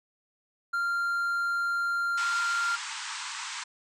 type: tone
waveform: triangle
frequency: 1390 Hz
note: F6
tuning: 9 cents flat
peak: -24 dBFS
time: 0.73-2.76 s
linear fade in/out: 10 ms
type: band-pass noise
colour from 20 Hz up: pink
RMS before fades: -37 dBFS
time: 2.17-3.64 s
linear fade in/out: 10 ms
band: 870 to 8600 Hz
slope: 96 dB/octave
effects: none